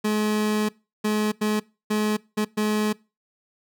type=tone bursts at uneven times; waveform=30% pulse; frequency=212.6 Hz; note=G#3; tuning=41 cents sharp; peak=-18 dBFS; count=6; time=0.04-0.69 / 1.04-1.32 / 1.41-1.6 / 1.9-2.17 / 2.37-2.45 / 2.57-2.93 s; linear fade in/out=10 ms; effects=noise-tail reverb RT60 0.3 s tail -24 dB re dry